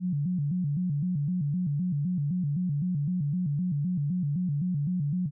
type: tone with vibrato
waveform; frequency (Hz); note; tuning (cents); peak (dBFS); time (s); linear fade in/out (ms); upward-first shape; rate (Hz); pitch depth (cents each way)
sine; 161.6; E3; -34; -25; 0-5.31; 50; square; 3.9; 200
effects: none